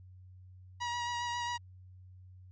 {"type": "tone with vibrato", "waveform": "sawtooth", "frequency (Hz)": 959, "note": "A#5", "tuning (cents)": 49, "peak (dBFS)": -30, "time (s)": [0.8, 1.58], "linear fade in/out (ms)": 20, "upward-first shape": "sine", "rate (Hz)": 7.4, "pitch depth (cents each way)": 16, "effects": ["added 92 Hz sine -51 dBFS peak until 2.51 s", "resampled to 16000 Hz"]}